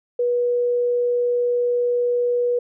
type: tone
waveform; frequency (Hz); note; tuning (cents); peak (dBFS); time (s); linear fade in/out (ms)
sine; 485.6; B4; -29; -17; 0.19-2.59; 5
effects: none